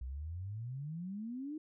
sine exponential sweep, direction up, 60.4 to 317.1 Hz, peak -39 dBFS, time 0.01-1.58 s, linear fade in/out 5 ms, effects none

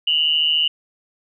sine tone pair together, 2836 / 2990 Hz, F7 / F#7, +26 / +17 cents, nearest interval minor second, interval 91 cents, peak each -18 dBFS, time 0.07-0.68 s, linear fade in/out 5 ms, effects none

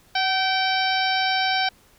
harmonic tone with a mistuned harmonic, 772 Hz, G5, 27 cents flat, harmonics 1 / 2 / 3 / 4 / 5 / 6 / 7, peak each -23 / -26 / -28 / -29 / -30 / -31 / -31 dBFS, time 0.15-1.69 s, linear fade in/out 5 ms, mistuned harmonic 1, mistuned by -38 cents, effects pink hiss -56 dBFS RMS until 1.98 s

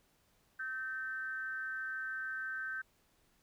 sine tone with amplitude modulation, 1549 Hz, G6, 21 cents flat, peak -34 dBFS, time 0.59-2.82 s, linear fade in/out 10 ms, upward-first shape sine, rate 254 Hz, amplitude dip 65%, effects pink hiss -72 dBFS RMS until 3.42 s

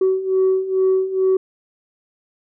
sine beating tone pair, 376.4 / 378.7 Hz, F#4 / F#4, +30 / +40 cents, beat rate 2.3 Hz, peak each -19 / -15 dBFS, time 0.01-1.37 s, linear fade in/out 5 ms, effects tanh soft clip ceiling -10 dBFS

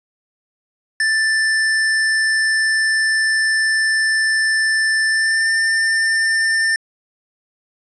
square tone with pitch glide, 1767 to 1794.8 Hz, A6 to A6, +7 to +34 cents, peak -15 dBFS, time 1-6.76 s, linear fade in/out 2 ms, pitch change +27 cents, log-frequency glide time 5.08-5.5 s, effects resampled to 22050 Hz

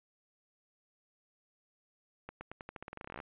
accelerating click train, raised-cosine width 0.5 ms, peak -28 dBFS, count 20, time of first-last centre 2.29-3.202 s, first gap 120 ms, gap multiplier 0.88, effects resampled to 8000 Hz

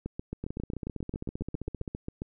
two click trains, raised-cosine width 3 ms, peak -22 / -21 dBFS, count 23 / 17, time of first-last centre 0.44-1.878 / 0.06-2.219 s, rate 15.3 / 7.41 Hz, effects none

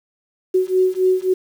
sine beating tone pair, 370 / 373.7 Hz, F#4 / F#4, 0 / +17 cents, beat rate 3.7 Hz, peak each -17 dBFS, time 0.54-1.34 s, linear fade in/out 10 ms, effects 7-bit

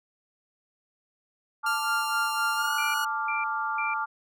sine chord, D minor, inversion second, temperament equal, 880 / 1174.7 / 1396.9 Hz, A5 / D6 / F6, 0 / 0 / 0 cents, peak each -31 dBFS, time 1.63-4.06 s, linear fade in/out 20 ms
sawtooth tone with pitch glide, 1393 to 1449.6 Hz, F6 to F#6, -5 to -36 cents, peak -25 dBFS, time 1.66-3.05 s, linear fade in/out 5 ms, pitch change +69 cents, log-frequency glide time 2.54-2.74 s
sine tone bursts, 2362 Hz, D7, 9 cents sharp, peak -30 dBFS, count 3, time 2.78-3.94 s, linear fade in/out 5 ms, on 160 ms, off 340 ms
effects none

